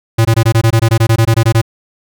square tone bursts, 113.4 Hz, A#2, 47 cents flat, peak -7 dBFS, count 16, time 0.18-1.616 s, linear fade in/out 10 ms, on 71 ms, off 20 ms, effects none

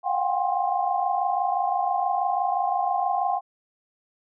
sine tone cluster, 709 / 735 / 794 / 1059 Hz, F5 / F#5 / G5 / C6, +26 / -12 / +22 / +21 cents, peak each -27 / -28 / -25 / -30 dBFS, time 0.03-3.41 s, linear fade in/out 50 ms, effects none

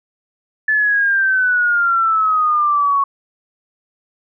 sine exponential sweep, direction down, 1743 to 1104 Hz, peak -12 dBFS, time 0.68-3.04 s, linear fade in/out 5 ms, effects none

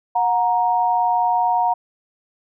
sine tone pair together, 726.9 / 936 Hz, F#5 / A#5, -31 / +7 cents, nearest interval major third, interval 438 cents, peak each -18 dBFS, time 0.15-1.74 s, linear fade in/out 10 ms, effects none

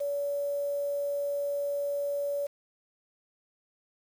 sine tone with quantisation, 570 Hz, C#5, 48 cents sharp, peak -28 dBFS, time 0-2.47 s, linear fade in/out 10 ms, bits 8, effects none

